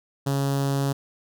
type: tone with notch filter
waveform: sawtooth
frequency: 138.59 Hz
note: C#3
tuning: in tune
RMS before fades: -24 dBFS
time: 0.26-0.93 s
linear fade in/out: 10 ms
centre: 2200 Hz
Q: 1.1
effects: none